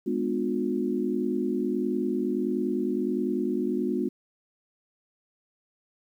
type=chord; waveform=sine; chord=G# diminished seventh; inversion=none; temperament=just; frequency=207.7 / 249.2 / 299 / 358.8 Hz; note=G#3 / B3 / D4 / F4; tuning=0 / +16 / +31 / +47 cents; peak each=-31 / -29 / -32 / -29 dBFS; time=0.06-4.09 s; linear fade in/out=10 ms; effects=10-bit